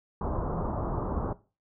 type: low-pass noise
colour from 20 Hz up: pink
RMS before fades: -31 dBFS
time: 0.21-1.33 s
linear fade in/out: 2 ms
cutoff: 1200 Hz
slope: 48 dB/octave
effects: noise-tail reverb RT60 0.3 s tail -17 dB re dry